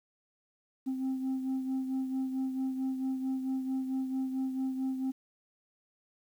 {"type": "beating tone pair", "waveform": "sine", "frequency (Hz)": [262.4, 266.9], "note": ["C4", "C4"], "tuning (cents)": [5, 35], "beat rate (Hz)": 4.5, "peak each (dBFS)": [-29, -37], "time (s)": [0.86, 5.12], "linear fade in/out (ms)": 20, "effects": ["tanh soft clip ceiling -28 dBFS", "10-bit"]}